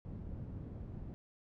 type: low-pass noise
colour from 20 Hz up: white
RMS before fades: -45 dBFS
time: 0.05-1.14 s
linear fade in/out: 0 ms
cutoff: 160 Hz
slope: 12 dB/octave
effects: none